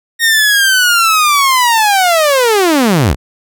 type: linear sweep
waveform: sawtooth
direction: down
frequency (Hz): 1864.7 to 45.22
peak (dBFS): -4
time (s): 0.19-3.16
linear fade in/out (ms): 50
effects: none